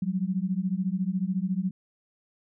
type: beating tone pair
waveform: sine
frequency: 180 / 194 Hz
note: F#3 / G3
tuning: -47 / -18 cents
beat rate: 14 Hz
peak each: -28 dBFS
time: 0.02-1.71 s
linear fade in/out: 5 ms
effects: none